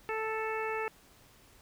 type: harmonic tone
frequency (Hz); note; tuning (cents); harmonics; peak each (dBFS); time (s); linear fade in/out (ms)
440; A4; 0; 1 / 2 / 3 / 4 / 5 / 6; -35 / -38 / -40 / -41 / -42 / -43; 0.09-0.88; 0
effects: pink hiss -60 dBFS RMS until 1.61 s